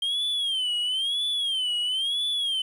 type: tone with vibrato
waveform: sine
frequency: 3174 Hz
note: G7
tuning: 21 cents sharp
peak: -21 dBFS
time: 0.02-2.62 s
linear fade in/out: 5 ms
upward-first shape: sine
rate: 1 Hz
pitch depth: 150 cents each way
effects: tanh soft clip ceiling -23 dBFS + 9-bit